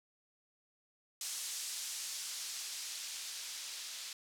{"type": "noise with low-pass filter sweep", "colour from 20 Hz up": "violet", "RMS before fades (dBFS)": -43, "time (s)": [1.21, 4.13], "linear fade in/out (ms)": 2, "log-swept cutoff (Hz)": [6600, 4400], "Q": 0.92, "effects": []}